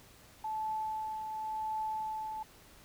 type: tone with tremolo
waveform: sine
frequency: 870 Hz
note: A5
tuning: 20 cents flat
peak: -32 dBFS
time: 0.44-2.43 s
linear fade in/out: 5 ms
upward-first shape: triangle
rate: 0.92 Hz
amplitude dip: 45%
effects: pink hiss -58 dBFS RMS until 2.84 s